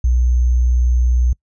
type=tone with sample-and-hold; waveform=sine; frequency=61.1 Hz; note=B1; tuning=18 cents flat; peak=-11 dBFS; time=0.04-1.33 s; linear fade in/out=5 ms; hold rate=6300 Hz; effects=noise-tail reverb RT60 0.1 s tail -25 dB re dry + resampled to 24000 Hz